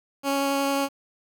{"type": "tone with vibrato", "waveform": "15% pulse", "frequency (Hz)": 277.2, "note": "C#4", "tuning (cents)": 0, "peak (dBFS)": -16, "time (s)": [0.23, 0.89], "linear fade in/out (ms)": 50, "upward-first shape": "triangle", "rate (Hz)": 11, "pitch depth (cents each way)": 9, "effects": ["9-bit"]}